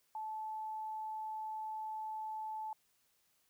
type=tone; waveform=sine; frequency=870 Hz; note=A5; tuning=20 cents flat; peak=-39 dBFS; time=0.15-2.73 s; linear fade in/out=2 ms; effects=white hiss -75 dBFS RMS until 3.49 s